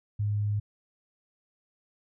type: tone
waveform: sine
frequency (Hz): 103.83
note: G#2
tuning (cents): 0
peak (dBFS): -25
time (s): 0.19-0.6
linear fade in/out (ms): 10
effects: none